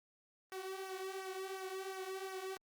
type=tone with flanger; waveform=sawtooth; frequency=380.6 Hz; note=F#4; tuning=49 cents sharp; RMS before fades=-44 dBFS; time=0.52-2.57 s; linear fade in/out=0 ms; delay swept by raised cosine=0.24 to 3.94 ms; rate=2.8 Hz; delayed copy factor=-0.65; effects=Opus 32 kbps